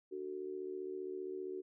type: tone with amplitude modulation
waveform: sine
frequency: 373.6 Hz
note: F#4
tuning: 17 cents sharp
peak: -36 dBFS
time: 0.11-1.62 s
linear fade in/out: 20 ms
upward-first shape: sine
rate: 75.2 Hz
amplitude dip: 80%
effects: none